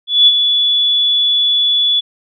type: tone with ADSR envelope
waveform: sine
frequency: 3430 Hz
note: A7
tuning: 45 cents flat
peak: -3 dBFS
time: 0.07-2.01 s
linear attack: 200 ms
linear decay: 40 ms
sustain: -7 dB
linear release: 20 ms
effects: none